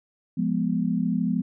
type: chord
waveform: sine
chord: F diminished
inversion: none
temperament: equal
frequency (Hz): 174.61 / 207.7 / 246.9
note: F3 / Ab3 / Cb4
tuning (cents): 0 / 0 / 0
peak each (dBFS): -26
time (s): 0.37-1.42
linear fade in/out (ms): 10
effects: none